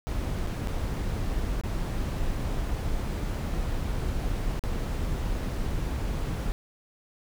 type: noise with dropouts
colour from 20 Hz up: brown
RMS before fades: -29 dBFS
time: 0.07-6.52 s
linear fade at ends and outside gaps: 0 ms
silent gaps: 0.466-0.472 / 0.673-0.681 / 1.612-1.636 / 4.594-4.638 s
effects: none

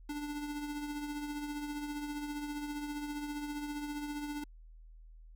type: tone with tremolo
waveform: square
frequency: 293.7 Hz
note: D4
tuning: in tune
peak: -36 dBFS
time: 0.09-4.44 s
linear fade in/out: 5 ms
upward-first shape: triangle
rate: 15 Hz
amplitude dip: 50%
effects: added 40 Hz sine -51 dBFS peak until 5.35 s

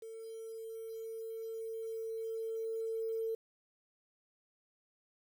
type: tone with level ramp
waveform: sine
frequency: 450 Hz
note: A4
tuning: 39 cents sharp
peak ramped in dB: -44 to -33 dBFS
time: 0.02-3.35 s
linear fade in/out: 5 ms
effects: 10-bit

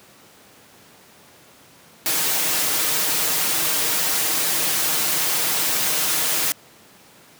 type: noise with comb filter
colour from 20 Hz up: white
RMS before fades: -21 dBFS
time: 2.06-6.52 s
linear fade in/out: 0 ms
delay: 6.4 ms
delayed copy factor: +0.6
effects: pink hiss -49 dBFS RMS until 7.39 s + high-pass 150 Hz 12 dB/octave

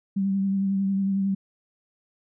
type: tone with vibrato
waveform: sine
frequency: 195.1 Hz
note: G3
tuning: 8 cents flat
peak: -21 dBFS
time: 0.16-1.35 s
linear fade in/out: 10 ms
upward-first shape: triangle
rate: 11 Hz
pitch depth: 29 cents each way
effects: none

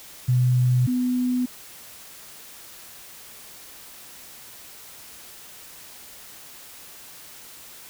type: tone pair in turn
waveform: sine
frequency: 125.2 / 249.8 Hz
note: B2 / B3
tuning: +24 / +20 cents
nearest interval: octave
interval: 1196 cents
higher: second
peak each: -16 / -20 dBFS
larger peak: first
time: 0.28-0.87 / 0.87-1.46 s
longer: neither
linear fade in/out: 10 ms
effects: white hiss -44 dBFS RMS until 7.89 s

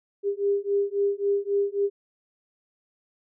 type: beating tone pair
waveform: sine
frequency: 400 / 403.7 Hz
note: G4 / G#4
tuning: +35 / -49 cents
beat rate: 3.7 Hz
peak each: -25 dBFS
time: 0.23-1.9 s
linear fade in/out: 50 ms
effects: none

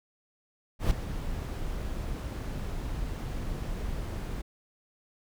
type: noise with ADSR envelope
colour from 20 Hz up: brown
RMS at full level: -22 dBFS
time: 0.79-4.42 s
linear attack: 120 ms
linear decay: 4 ms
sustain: -12 dB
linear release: 13 ms
effects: none

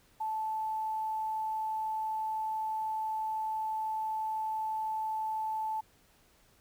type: tone with quantisation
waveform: sine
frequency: 874 Hz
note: A5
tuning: 12 cents flat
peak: -31 dBFS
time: 0.2-5.81 s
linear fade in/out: 10 ms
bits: 10
effects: pink hiss -65 dBFS RMS until 6.6 s

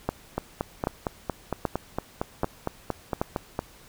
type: two click trains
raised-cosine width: 1 ms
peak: -10 / -12 dBFS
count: 5 / 15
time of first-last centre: 0.09-3.215 / 0.38-3.591 s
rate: 1.28 / 4.36 Hz
effects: pink hiss -52 dBFS RMS until 3.88 s

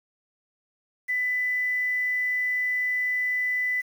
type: tone with quantisation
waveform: sine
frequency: 1996 Hz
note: B6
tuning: 18 cents sharp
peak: -23 dBFS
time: 1.08-3.82 s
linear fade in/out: 20 ms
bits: 8
effects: none

